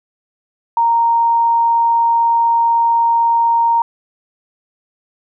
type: tone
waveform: sine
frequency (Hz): 929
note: A#5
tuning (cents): -6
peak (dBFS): -10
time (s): 0.77-3.82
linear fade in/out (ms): 2
effects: none